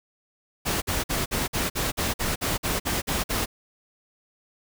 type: noise bursts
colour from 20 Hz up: pink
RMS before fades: -26 dBFS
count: 13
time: 0.65-3.46 s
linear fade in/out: 20 ms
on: 170 ms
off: 50 ms
effects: none